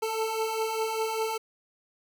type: beating tone pair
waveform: 25% pulse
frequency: 439.2 / 444.2 Hz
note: A4 / A4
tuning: -3 / +16 cents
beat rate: 5 Hz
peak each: -30 / -25 dBFS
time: 0.02-1.38 s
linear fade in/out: 10 ms
effects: none